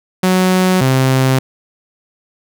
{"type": "tone pair in turn", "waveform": "sawtooth", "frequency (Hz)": [185, 131.5], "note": ["F#3", "C3"], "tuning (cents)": [0, 9], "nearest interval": "tritone", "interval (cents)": 591, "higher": "first", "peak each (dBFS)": -6, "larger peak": "neither", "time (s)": [[0.23, 0.81], [0.81, 1.39]], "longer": "neither", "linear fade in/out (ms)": 5, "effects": []}